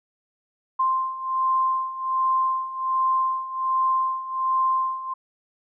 sine beating tone pair, 1046.5 / 1047.8 Hz, C6 / C6, 0 / +2 cents, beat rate 1.3 Hz, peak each -26 / -22 dBFS, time 0.79-5.14 s, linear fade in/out 10 ms, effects none

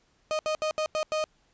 35% pulse tone bursts at uneven times, 620 Hz, D#5, 6 cents flat, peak -24 dBFS, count 6, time 0.31-0.39 / 0.46-0.55 / 0.62-0.71 / 0.78-0.86 / 0.95-1.03 / 1.12-1.24 s, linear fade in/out 0 ms, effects pink hiss -67 dBFS RMS until 1.53 s + resampled to 16000 Hz

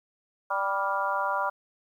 harmonic tone with a mistuned harmonic, 195.9 Hz, G3, 1 cent flat, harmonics 3 / 4 / 5 / 6 / 7, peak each -33 / -33 / -29 / -32 / -32 dBFS, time 0.5-1.5 s, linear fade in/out 10 ms, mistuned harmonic 7, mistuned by +35 cents, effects 10-bit

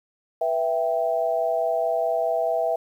sine chord, E minor, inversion second, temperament equal with one note detuned, 490.5 / 659.3 / 784 Hz, B4 / E5 / G5, -12 / 0 / 0 cents, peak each -28 / -22 / -28 dBFS, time 0.41-2.76 s, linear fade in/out 5 ms, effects 9-bit

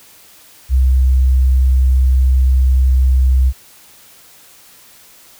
sine tone, 64.7 Hz, C2, 19 cents flat, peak -8 dBFS, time 0.69-3.53 s, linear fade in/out 50 ms, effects white hiss -44 dBFS RMS until 5.39 s

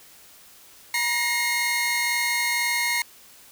sawtooth tone cluster, 955 / 1868 / 2143 Hz, A#5 / A#6 / C7, +42 / +3 / +41 cents, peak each -26 / -26 / -20 dBFS, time 0.94-3.02 s, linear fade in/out 2 ms, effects white hiss -50 dBFS RMS until 3.51 s

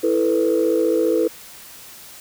sine chord, E suspended fourth, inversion none, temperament just, 329.6 / 439.5 / 494.4 Hz, E4 / A4 / B4, 0 / -2 / +2 cents, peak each -19 dBFS, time 0.03-1.28 s, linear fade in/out 10 ms, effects tanh soft clip ceiling -8 dBFS + white hiss -41 dBFS RMS until 2.2 s

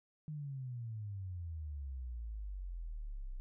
sine exponential sweep, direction down, 155.56 to 30.76 Hz, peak -40 dBFS, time 0.28-3.4 s, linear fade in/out 0 ms, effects none

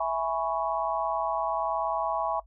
sine chord, C# minor seventh, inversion first, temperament equal, 659.3 / 830.6 / 987.8 / 1108.7 Hz, E5 / G#5 / B5 / C#6, 0 / 0 / 0 / 0 cents, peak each -30 / -31 / -33 / -32 dBFS, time 0-2.4 s, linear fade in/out 5 ms, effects noise-tail reverb RT60 0.1 s tail -20 dB re dry + added 50 Hz sine -52 dBFS peak until 2.46 s

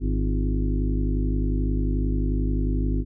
harmonic tone with a mistuned harmonic, 51.3 Hz, G#1, 21 cents flat, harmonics 1 / 2 / 3 / 5 / 6 / 7 / 8, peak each -22 / -30 / -32 / -29 / -36 / -35 / -42 dBFS, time 0-3.05 s, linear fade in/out 50 ms, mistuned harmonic 7, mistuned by -72 cents, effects none

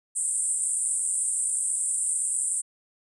pink band-pass noise, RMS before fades -27 dBFS, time 0.15-2.62 s, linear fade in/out 20 ms, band 8100 to 9300 Hz, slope 96 dB/octave, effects none

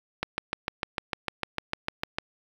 click train, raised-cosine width 0.3 ms, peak -11 dBFS, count 14, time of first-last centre 0.23-2.185 s, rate 6.65 Hz, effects 7-bit

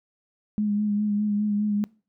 sine tone with vibrato, 208.1 Hz, G#3, 4 cents sharp, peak -21 dBFS, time 0.58-1.84 s, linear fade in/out 0 ms, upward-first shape sine, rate 4.9 Hz, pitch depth 28 cents each way, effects noise-tail reverb RT60 0.4 s tail -24 dB re dry

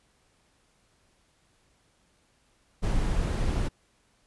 brown noise, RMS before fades -26 dBFS, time 2.82-3.69 s, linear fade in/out 20 ms, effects pink hiss -67 dBFS RMS until 4.26 s + resampled to 24000 Hz

